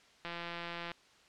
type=click train; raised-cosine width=0.3 ms; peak=-25 dBFS; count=115; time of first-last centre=0.25-0.917 s; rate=171 Hz; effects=white hiss -63 dBFS RMS until 1.28 s + low-pass 5000 Hz 12 dB/octave